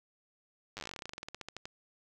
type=slowing click train; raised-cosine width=0.2 ms; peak=-24 dBFS; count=26; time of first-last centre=0.77-1.655 s; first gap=9 ms; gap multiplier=1.1; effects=none